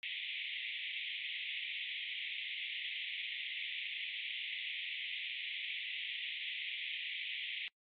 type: band-pass noise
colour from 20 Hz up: pink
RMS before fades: -42 dBFS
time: 0.03-7.68 s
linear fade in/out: 0 ms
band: 2000 to 3600 Hz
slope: 96 dB/octave
effects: noise-tail reverb RT60 0.1 s tail -26 dB re dry + AAC 64 kbps